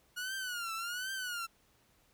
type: tone with vibrato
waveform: sawtooth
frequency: 1441 Hz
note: F#6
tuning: 46 cents flat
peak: -33 dBFS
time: 0.16-1.47 s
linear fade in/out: 20 ms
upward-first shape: triangle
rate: 1.3 Hz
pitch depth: 160 cents each way
effects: pink hiss -69 dBFS RMS until 2.13 s